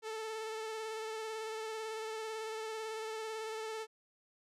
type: tone with vibrato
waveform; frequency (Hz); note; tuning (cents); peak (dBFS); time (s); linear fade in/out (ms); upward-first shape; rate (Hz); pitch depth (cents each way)
sawtooth; 440; A4; 0; -35; 0.02-3.87; 50; sine; 18; 24
effects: low-pass 9000 Hz 12 dB/octave